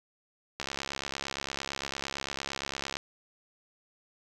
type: click train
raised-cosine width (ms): 0.2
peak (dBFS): -16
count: 164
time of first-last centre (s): 0.6-2.969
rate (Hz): 68.8
effects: none